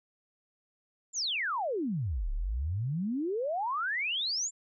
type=exponential two-way sweep; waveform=sine; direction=down then up; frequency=7470 to 32.7 to 7470 Hz; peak=-29 dBFS; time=1.13-4.51 s; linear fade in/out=50 ms; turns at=2.31 s; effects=none